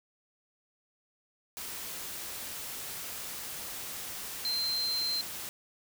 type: tone in noise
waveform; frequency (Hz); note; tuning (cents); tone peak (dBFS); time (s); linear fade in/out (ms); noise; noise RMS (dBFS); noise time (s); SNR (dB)
sine; 4128; C8; -24; -29; 4.45-5.21; 0; white; -40; 1.57-5.49; +8
effects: none